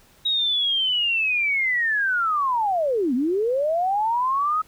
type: linear two-way sweep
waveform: sine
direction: down then up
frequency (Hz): 3819 to 233.9 to 1283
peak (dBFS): -19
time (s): 0.25-4.62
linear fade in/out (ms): 10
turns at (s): 3.14
effects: pink hiss -55 dBFS RMS until 4.67 s